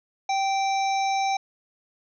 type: harmonic tone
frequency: 780 Hz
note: G5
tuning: 9 cents flat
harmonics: 1 / 3 / 5 / 7 / 8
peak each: -22 / -32 / -36 / -39 / -40 dBFS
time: 0.29-1.37 s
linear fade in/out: 5 ms
effects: none